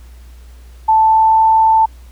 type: tone with pitch glide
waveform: sine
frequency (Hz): 880 to 886.1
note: A5 to A5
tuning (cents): 0 to +12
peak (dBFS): -7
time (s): 0.88-1.86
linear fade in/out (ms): 10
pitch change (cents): +12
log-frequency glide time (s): 0.99-1.44
effects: added 60 Hz sine -35 dBFS peak until 2.11 s + pink hiss -50 dBFS RMS until 2.11 s